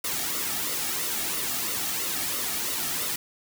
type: noise with flanger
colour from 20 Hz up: white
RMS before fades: -29 dBFS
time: 0.04-3.16 s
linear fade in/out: 5 ms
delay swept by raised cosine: 1.2 to 2.02 ms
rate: 3 Hz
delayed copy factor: -0.6
effects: none